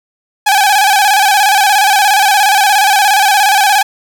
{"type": "tone with vibrato", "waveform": "sawtooth", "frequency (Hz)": 806, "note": "G5", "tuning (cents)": 48, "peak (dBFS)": -3, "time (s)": [0.46, 3.83], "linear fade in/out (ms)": 10, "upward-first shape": "square", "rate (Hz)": 17, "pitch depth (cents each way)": 69, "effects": []}